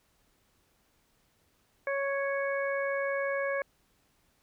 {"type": "harmonic tone", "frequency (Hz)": 554.4, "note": "C#5", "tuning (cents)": 0, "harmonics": [1, 2, 3, 4], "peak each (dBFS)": [-30, -38, -35, -39], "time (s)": [1.87, 3.62], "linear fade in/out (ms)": 2, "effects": ["pink hiss -70 dBFS RMS until 4.42 s"]}